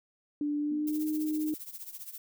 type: tone with pitch glide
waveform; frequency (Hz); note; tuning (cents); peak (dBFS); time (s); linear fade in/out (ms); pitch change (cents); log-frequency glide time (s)
sine; 293.7 to 307.6; D4 to D#4; 0 to -20; -28; 0.41-1.54; 2; +80; 0.58-1.04
type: tone with exponential decay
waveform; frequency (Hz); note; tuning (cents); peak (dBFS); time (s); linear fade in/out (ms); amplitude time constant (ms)
sine; 242.9; B3; -29; -38; 0.71-1.06; 5; 75
type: noise with tremolo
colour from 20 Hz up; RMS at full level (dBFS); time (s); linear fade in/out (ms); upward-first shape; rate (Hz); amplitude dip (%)
violet; -40; 0.87-2.18; 2; triangle; 15; 85
effects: none